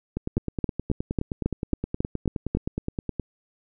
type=two click trains; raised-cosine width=3 ms; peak=-10 / -14 dBFS; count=9 / 30; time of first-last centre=0.37-2.55 / 0.17-3.197 s; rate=3.67 / 9.58 Hz; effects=none